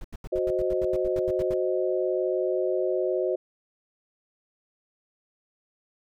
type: noise bursts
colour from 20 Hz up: brown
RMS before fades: -36 dBFS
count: 14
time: 0.01-1.539 s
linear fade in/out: 2 ms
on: 34 ms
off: 81 ms
type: chord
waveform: sine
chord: C diminished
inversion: second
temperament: equal with one note detuned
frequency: 368.9 / 523.3 / 622.3 Hz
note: Gb4 / C5 / Eb5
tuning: -5 / 0 / 0 cents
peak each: -26 / -28 / -29 dBFS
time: 0.32-3.36 s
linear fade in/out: 10 ms
effects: none

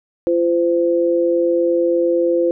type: tone pair together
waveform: sine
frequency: 342.7 / 514 Hz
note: F4 / C5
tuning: -33 / -31 cents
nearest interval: perfect fifth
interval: 702 cents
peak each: -16 dBFS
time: 0.27-2.51 s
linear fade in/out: 0 ms
effects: none

